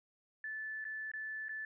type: tone with dropouts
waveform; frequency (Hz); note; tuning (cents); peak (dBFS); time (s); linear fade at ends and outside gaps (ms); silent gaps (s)
sine; 1746; A6; -14; -39; 0.44-1.65; 2; 0.843-0.851 / 1.116-1.136 / 1.484-1.492
effects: none